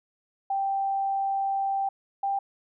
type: tone pair in turn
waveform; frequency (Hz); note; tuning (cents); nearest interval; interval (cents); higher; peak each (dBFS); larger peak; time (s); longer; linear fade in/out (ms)
sine; 784 / 790.8; G5 / G5; 0 / +15; unison; 15; second; -24; neither; 0.5-1.89 / 2.23-2.39; first; 5
effects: none